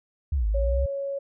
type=linear two-way sweep; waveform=sine; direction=down then up; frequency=77.78 to 50.5 to 68.4 Hz; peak=-21 dBFS; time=0.32-0.86 s; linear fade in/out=5 ms; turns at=0.47 s
type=tone; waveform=sine; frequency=555 Hz; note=C#5; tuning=2 cents sharp; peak=-27 dBFS; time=0.54-1.19 s; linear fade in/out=10 ms
effects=none